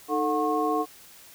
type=tone cluster; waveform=sine; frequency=308.1 / 443.1 / 730 / 1084 Hz; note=D#4 / A4 / F#5 / C#6; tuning=-17 / +12 / -24 / -39 cents; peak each=-28 dBFS; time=0.08-0.86 s; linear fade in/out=50 ms; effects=white hiss -50 dBFS RMS until 1.34 s